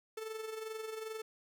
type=tone with amplitude modulation; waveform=45% pulse; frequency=440 Hz; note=A4; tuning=in tune; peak=-38 dBFS; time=0.17-1.22 s; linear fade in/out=5 ms; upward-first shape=sine; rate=22.5 Hz; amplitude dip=55%; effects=none